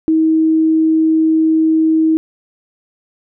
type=tone; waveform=sine; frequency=318.6 Hz; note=D#4; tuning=41 cents sharp; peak=-9 dBFS; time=0.08-2.17 s; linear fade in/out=0 ms; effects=none